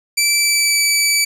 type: tone with pitch glide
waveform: 15% pulse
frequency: 2327 to 2304 Hz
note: D7 to D7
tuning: -17 to -34 cents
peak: -6 dBFS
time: 0.17-1.25 s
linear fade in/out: 10 ms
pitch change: -17 cents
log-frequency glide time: 0.36-0.81 s
effects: none